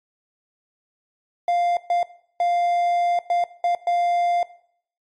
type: tone bursts at uneven times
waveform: triangle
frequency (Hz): 698.5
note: F5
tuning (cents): 0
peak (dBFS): -15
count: 6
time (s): 1.48-1.77 / 1.9-2.03 / 2.4-3.19 / 3.3-3.44 / 3.64-3.75 / 3.87-4.43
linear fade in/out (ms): 2
effects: noise-tail reverb RT60 0.6 s tail -18 dB re dry + MP3 48 kbps